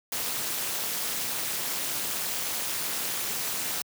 white noise with amplitude modulation, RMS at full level -27 dBFS, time 0.12-3.82 s, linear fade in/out 2 ms, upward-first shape sine, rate 226 Hz, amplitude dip 85%, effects high-pass 100 Hz 12 dB/octave

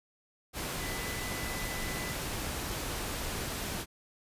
sine tone in noise, 1998 Hz, B6, 20 cents sharp, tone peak -42 dBFS, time 0.78-2.16 s, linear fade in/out 50 ms, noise pink, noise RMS -36 dBFS, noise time 0.53-3.86 s, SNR -9 dB, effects resampled to 32000 Hz

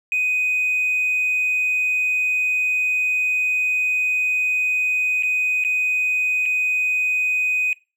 triangle tone with dropouts, 2500 Hz, D#7, 8 cents sharp, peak -15 dBFS, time 0.12-7.73 s, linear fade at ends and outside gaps 1 ms, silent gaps 5.225-5.233 / 5.639-5.648 / 6.456-6.46 s, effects noise-tail reverb RT60 0.3 s tail -24 dB re dry + tanh soft clip ceiling -14 dBFS

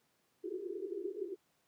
pink band-pass noise, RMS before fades -41 dBFS, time 0.43-1.36 s, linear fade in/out 20 ms, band 350 to 410 Hz, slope 96 dB/octave, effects pink hiss -75 dBFS RMS until 1.67 s + high-pass 150 Hz 12 dB/octave

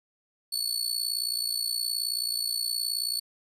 sawtooth tone with amplitude modulation, 4435 Hz, C#8, in tune, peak -21 dBFS, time 0.52-3.2 s, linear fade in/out 10 ms, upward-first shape sine, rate 58.9 Hz, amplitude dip 80%, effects resampled to 32000 Hz

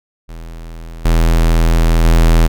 square tone with level steps, 41.2 Hz, E1, in tune, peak -28 / -9 / -7 dBFS, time 0.28-2.48 s, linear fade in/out 20 ms, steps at 1.05 / 2.04 s, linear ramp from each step 5 ms, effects none

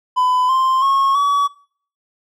triangle tone with pitch steps, 1005 / 1047.1 / 1090.9 / 1136.6 Hz, B5 / C6 / C#6 / C#6, +30 / +1 / -28 / +43 cents, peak -11 dBFS, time 0.16-1.48 s, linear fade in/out 20 ms, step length 330 ms, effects noise-tail reverb RT60 0.5 s tail -20 dB re dry

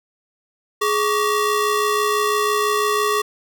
35% pulse ring-modulated tone, 772 Hz, G5, 27 cents flat, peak -12 dBFS, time 0.81-3.22 s, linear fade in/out 10 ms, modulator 353 Hz, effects none

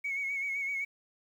sine tone with vibrato, 2217 Hz, C#7, in tune, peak -30 dBFS, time 0.04-0.85 s, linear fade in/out 10 ms, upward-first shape sine, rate 7.8 Hz, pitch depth 44 cents each way, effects tanh soft clip ceiling -26 dBFS + 10-bit

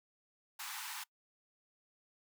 pink high-pass noise, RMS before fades -44 dBFS, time 0.59-1.04 s, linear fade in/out 10 ms, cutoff 810 Hz, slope 96 dB/octave, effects noise-tail reverb RT60 0.1 s tail -23 dB re dry

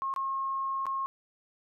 sine tone with dropouts, 1079 Hz, C#6, 47 cents flat, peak -29 dBFS, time 0.02-1.06 s, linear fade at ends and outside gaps 0 ms, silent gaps 0.139-0.162 / 0.856-0.866 s, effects none

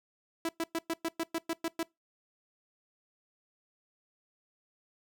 sawtooth tone bursts, 330 Hz, E4, 2 cents sharp, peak -26 dBFS, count 10, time 0.45-1.83 s, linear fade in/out 2 ms, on 39 ms, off 110 ms, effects noise-tail reverb RT60 0.2 s tail -24 dB re dry

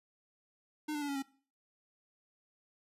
square tone with pitch steps, 303.4 / 295.3 / 287.4 / 279.7 / 272.2 Hz, D#4 / D4 / D4 / C#4 / C#4, -44 / +10 / -37 / +16 / -31 cents, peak -35 dBFS, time 0.88-1.225 s, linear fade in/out 10 ms, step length 69 ms, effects noise-tail reverb RT60 0.4 s tail -19 dB re dry + resampled to 32000 Hz

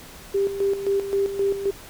sine tone with tremolo, 395.6 Hz, G4, 16 cents sharp, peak -18 dBFS, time 0.34-1.71 s, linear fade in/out 10 ms, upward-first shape square, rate 3.8 Hz, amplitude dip 65%, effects pink hiss -43 dBFS RMS until 1.89 s

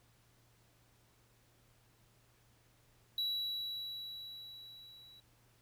triangle tone with level ramp, 3914 Hz, B7, 16 cents flat, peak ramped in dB -31 to -55 dBFS, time 3.18-5.2 s, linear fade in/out 2 ms, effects added 117 Hz sine -70 dBFS peak until 5.61 s + pink hiss -70 dBFS RMS until 5.61 s

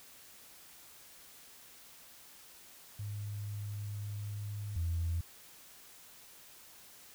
sine tone pair in turn, 103.3 / 83.94 Hz, G#2 / E2, -9 / +32 cents, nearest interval major third, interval 359 cents, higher first, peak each -37 / -30 dBFS, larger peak second, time 2.99-4.76 / 4.76-5.21 s, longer first, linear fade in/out 5 ms, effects tanh soft clip ceiling -26 dBFS + white hiss -56 dBFS RMS until 7.14 s

